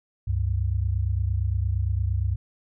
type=tone pair together; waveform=sine; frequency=69.3 / 98 Hz; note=C#2 / G2; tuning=0 / 0 cents; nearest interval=tritone; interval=600 cents; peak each=-25 / -24 dBFS; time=0.27-2.36 s; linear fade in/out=10 ms; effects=none